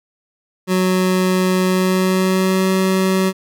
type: tone with pitch glide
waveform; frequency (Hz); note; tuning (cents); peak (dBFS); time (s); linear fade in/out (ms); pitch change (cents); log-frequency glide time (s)
25% pulse; 185 to 188.89; F#3 to F#3; 0 to +36; -10; 0.67-3.33; 50; +36; 1.66-2.69
effects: none